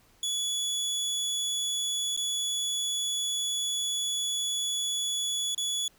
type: tone with dropouts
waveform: 25% pulse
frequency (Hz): 3409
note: G#7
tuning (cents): +45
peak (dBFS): -24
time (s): 0.23-5.88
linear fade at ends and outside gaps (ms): 2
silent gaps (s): 2.165-2.174 / 5.548-5.578
effects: pink hiss -62 dBFS RMS until 5.98 s